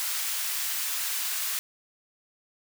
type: high-pass noise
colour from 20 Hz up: white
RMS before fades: -30 dBFS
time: 0-1.59 s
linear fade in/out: 0 ms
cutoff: 1200 Hz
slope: 12 dB/octave
effects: none